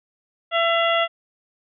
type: harmonic tone with a mistuned harmonic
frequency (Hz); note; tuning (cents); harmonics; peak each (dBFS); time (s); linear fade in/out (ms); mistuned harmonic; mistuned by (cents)
671; E5; +31; 1 / 2 / 3 / 4 / 5; -20 / -23 / -25 / -26 / -27; 0.51-1.08; 50; 4; +64
effects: none